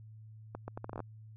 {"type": "accelerating click train", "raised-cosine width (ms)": 1, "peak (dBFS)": -26, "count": 10, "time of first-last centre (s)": [0.55, 1.003], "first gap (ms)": 130, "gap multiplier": 0.73, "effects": ["added 109 Hz sine -49 dBFS peak until 1.36 s"]}